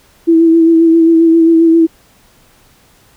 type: tone with vibrato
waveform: sine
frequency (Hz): 329.2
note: E4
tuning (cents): -2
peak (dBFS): -4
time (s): 0.27-1.87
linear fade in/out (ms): 20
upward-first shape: sine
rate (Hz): 7.5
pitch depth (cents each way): 26
effects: pink hiss -48 dBFS RMS until 3.16 s